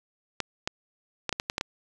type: clicks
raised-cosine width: 0.2 ms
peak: -10 dBFS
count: 8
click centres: 0.403 / 0.675 / 1.293 / 1.327 / 1.399 / 1.499 / 1.581 / 1.611 s
effects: resampled to 24000 Hz + 8-bit